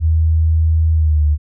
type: tone with pitch glide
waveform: sine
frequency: 80.1 to 74.74 Hz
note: E2 to D2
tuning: -49 to +31 cents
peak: -10 dBFS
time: 0-1.38 s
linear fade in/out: 50 ms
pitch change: -120 cents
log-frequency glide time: 0.93-1.25 s
effects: none